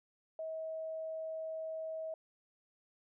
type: tone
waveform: sine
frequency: 640 Hz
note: D#5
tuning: 49 cents sharp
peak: -38 dBFS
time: 0.39-2.14 s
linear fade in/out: 2 ms
effects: none